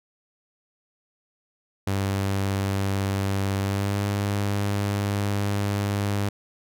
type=tone with pitch glide; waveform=sawtooth; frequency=98 to 101.16 Hz; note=G2 to G#2; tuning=0 to -45 cents; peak=-19 dBFS; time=1.87-6.29 s; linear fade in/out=5 ms; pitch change=+55 cents; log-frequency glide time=3.6-4.03 s; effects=none

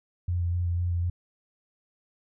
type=tone with vibrato; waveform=sine; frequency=87.31 Hz; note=F2; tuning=in tune; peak=-24 dBFS; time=0.28-1.1 s; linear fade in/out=5 ms; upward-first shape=square; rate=4 Hz; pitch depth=17 cents each way; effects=none

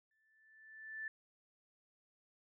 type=tone with exponential growth; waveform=sine; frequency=1760 Hz; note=A6; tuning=in tune; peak=-39 dBFS; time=0.11-1.08 s; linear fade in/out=2 ms; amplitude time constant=210 ms; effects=none

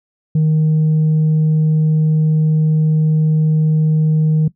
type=tone; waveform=sine; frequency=155.8 Hz; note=D#3; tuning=3 cents sharp; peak=-8 dBFS; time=0.35-4.48 s; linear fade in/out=5 ms; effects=noise-tail reverb RT60 0.1 s tail -18 dB re dry + tanh soft clip ceiling -9 dBFS

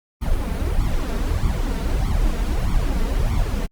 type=noise with flanger; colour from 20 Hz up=brown; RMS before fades=-20 dBFS; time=0.21-3.67 s; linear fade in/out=20 ms; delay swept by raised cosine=0.88 to 4.48 ms; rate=1.6 Hz; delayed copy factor=+0.9; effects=Opus 32 kbps

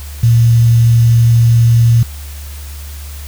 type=tone with quantisation; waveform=sine; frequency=116.54 Hz; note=A#2; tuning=in tune; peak=-5 dBFS; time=0.23-2.03 s; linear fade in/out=5 ms; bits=5; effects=added 72 Hz sine -25 dBFS peak until 3.27 s + white hiss -35 dBFS RMS until 3.27 s

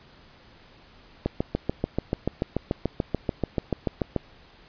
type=click train; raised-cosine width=2 ms; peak=-10 dBFS; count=21; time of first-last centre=1.26-4.163 s; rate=6.89 Hz; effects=pink hiss -53 dBFS RMS until 4.68 s + resampled to 11025 Hz

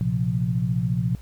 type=chord; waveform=sine; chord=Bb suspended second; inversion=none; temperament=equal; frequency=116.54 / 130.81 / 174.61 Hz; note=Bb2 / C3 / F3; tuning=0 / 0 / 0 cents; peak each=-25 dBFS; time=0.01-1.15 s; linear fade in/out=0 ms; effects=added 60 Hz sine -40 dBFS peak until 1.21 s + pink hiss -55 dBFS RMS until 1.21 s

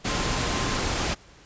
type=tone in noise; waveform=sine; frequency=1046.5 Hz; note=C6; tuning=in tune; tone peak=-37 dBFS; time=0.08-0.8 s; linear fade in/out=20 ms; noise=pink; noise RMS=-26 dBFS; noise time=0.04-1.15 s; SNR=-14 dB; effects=pink hiss -52 dBFS RMS until 1.45 s + resampled to 16000 Hz

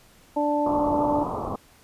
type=harmonic tone; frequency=293.7 Hz; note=D4; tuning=in tune; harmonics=1 / 2 / 3; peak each=-25 / -25 / -25 dBFS; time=0.36-1.24 s; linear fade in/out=10 ms
type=low-pass noise; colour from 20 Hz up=white; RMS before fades=-30 dBFS; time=0.66-1.56 s; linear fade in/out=5 ms; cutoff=1200 Hz; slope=96 dB/octave
effects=pink hiss -55 dBFS RMS until 1.83 s + resampled to 32000 Hz

